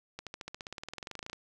accelerating click train, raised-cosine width 0.2 ms, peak -23 dBFS, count 23, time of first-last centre 0.19-1.331 s, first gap 77 ms, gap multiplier 0.96, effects none

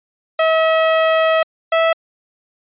sawtooth tone pair in turn, 643 / 654.6 Hz, E5 / E5, -43 / -12 cents, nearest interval unison, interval 31 cents, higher second, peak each -8 dBFS, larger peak neither, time 0.39-1.43 / 1.72-1.93 s, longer first, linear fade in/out 5 ms, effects resampled to 8000 Hz

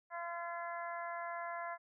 harmonic tone, 341.9 Hz, F4, 37 cents flat, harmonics 2 / 3 / 4 / 5 / 6, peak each -43 / -44 / -48 / -48 / -52 dBFS, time 0.1-1.78 s, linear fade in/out 50 ms, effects none

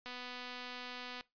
click train, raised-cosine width 0.2 ms, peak -28 dBFS, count 286, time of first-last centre 0.06-1.209 s, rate 248 Hz, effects noise-tail reverb RT60 0.2 s tail -20 dB re dry + resampled to 11025 Hz

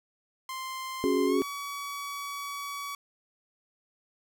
sawtooth tone with pitch glide, 1046.5 to 1134.6 Hz, C6 to C#6, 0 to +40 cents, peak -31 dBFS, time 0.49-2.95 s, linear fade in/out 2 ms, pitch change +140 cents, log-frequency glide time 1.26-1.41 s
sine chord, C# suspended fourth, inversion none, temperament just, 277.2 / 369.6 / 415.8 Hz, C#4 / F#4 / G#4, 0 / -2 / +2 cents, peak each -27 / -27 / -28 dBFS, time 1.04-1.42 s, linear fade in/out 0 ms
effects none

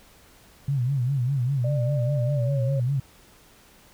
sine tone with vibrato, 130.81 Hz, C3, in tune, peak -21 dBFS, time 0.68-3 s, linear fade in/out 5 ms, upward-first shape sine, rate 5 Hz, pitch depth 150 cents each way
sine tone with pitch glide, 595 to 545.6 Hz, D5 to C#5, +22 to -28 cents, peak -30 dBFS, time 1.64-2.8 s, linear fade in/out 5 ms, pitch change -150 cents, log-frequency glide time 2.32-2.62 s
effects pink hiss -54 dBFS RMS until 3.93 s

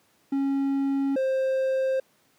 triangle tone pair in turn, 274.9 / 528 Hz, C#4 / C5, -14 / +16 cents, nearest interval major seventh, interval 1130 cents, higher second, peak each -20 dBFS, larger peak neither, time 0.32-1.16 / 1.16-2 s, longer neither, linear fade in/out 5 ms, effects pink hiss -64 dBFS RMS until 2.38 s + high-pass 150 Hz 12 dB/octave

